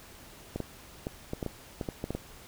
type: clicks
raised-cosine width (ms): 2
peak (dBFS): -19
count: 11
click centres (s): 0.56 / 0.603 / 1.069 / 1.334 / 1.428 / 1.463 / 1.812 / 1.888 / 2.041 / 2.106 / 2.15
effects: pink hiss -51 dBFS RMS until 2.47 s